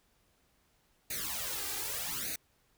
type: noise with flanger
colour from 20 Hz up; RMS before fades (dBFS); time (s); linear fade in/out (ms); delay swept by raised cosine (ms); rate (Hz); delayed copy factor
white; -37; 1.1-2.36; 5; 0.46 to 2.56; 0.83; +0.95
effects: pink hiss -71 dBFS RMS until 2.77 s